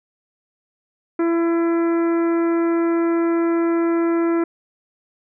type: harmonic tone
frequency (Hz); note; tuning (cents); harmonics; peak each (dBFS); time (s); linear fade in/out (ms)
335.6; E4; +31; 1 / 2 / 3 / 4 / 5 / 6 / 7; -16 / -30 / -32 / -31 / -38 / -39 / -43; 1.19-4.44; 5
effects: none